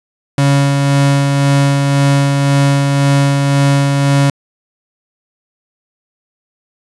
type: tone with tremolo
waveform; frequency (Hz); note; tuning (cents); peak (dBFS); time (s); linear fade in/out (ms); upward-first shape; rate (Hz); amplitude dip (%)
35% pulse; 140; C#3; +18; -6; 0.38-4.3; 2; sine; 1.9; 30
effects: resampled to 24000 Hz